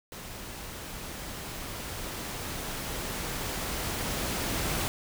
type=noise with level ramp; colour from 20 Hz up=pink; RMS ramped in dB=-42 to -30 dBFS; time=0.12-4.88 s; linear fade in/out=0 ms; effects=none